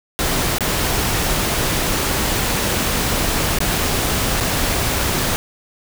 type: noise with dropouts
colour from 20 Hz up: pink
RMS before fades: -19 dBFS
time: 0.19-5.36 s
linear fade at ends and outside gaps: 0 ms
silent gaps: 0.584-0.607 / 3.587-3.604 / 4.403-4.408 s
effects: none